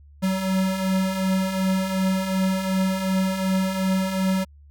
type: beating tone pair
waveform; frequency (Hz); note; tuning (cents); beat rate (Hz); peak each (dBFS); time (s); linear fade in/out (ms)
square; 187.1 / 189.8; F#3 / F#3; +20 / +44; 2.7; -29 / -22; 0.22-4.45; 20
effects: added 72 Hz sine -46 dBFS peak until 4.7 s